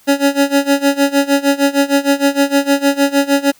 25% pulse tone with tremolo, 280 Hz, C#4, 18 cents sharp, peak -4 dBFS, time 0.07-3.52 s, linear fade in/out 20 ms, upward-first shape sine, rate 6.5 Hz, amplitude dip 90%, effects white hiss -49 dBFS RMS until 3.59 s

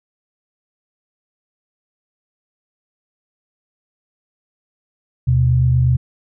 sine tone pair together, 76.92 / 125.2 Hz, D#2 / B2, -19 / +24 cents, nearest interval minor sixth, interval 843 cents, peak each -18 / -12 dBFS, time 5.27-5.97 s, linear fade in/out 10 ms, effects none

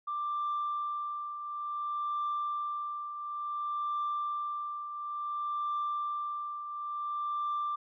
sine tone with tremolo, 1181 Hz, D6, 9 cents sharp, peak -28 dBFS, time 0.07-7.76 s, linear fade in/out 10 ms, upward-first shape triangle, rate 0.57 Hz, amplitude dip 65%, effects tanh soft clip ceiling -27 dBFS

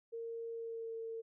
sine tone with pitch glide, 460.1 to 453 Hz, A#4 to A#4, -23 to -50 cents, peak -40 dBFS, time 0.12-1.22 s, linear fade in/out 20 ms, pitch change -27 cents, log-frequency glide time 0.51-0.96 s, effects none

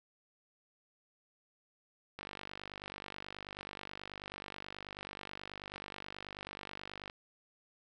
click train, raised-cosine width 0.3 ms, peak -27 dBFS, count 243, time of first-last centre 2.19-7.099 s, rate 49.3 Hz, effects none

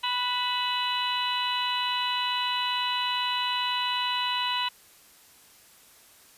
harmonic tone with a mistuned harmonic, 493.9 Hz, B4, in tune, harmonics 2 / 3 / 4 / 5 / 6 / 7 / 8, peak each -29 / -39 / -38 / -35 / -30 / -40 / -34 dBFS, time 0.03-4.69 s, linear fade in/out 10 ms, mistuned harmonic 5, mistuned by +63 cents, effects white hiss -55 dBFS RMS until 6.37 s + resampled to 32000 Hz

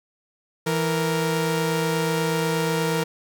sawtooth tone pair together, 164.83 / 466.2 Hz, E3 / A#4, 0 / 0 cents, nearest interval octave + tritone, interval 1800 cents, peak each -20 dBFS, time 0.66-3.04 s, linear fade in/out 10 ms, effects none

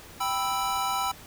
square chord, E minor, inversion first, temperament equal, 784 / 987.8 / 1318.5 Hz, G5 / B5 / E6, 0 / 0 / 0 cents, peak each -31 dBFS, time 0.2-1.12 s, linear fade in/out 10 ms, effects pink hiss -47 dBFS RMS until 1.26 s

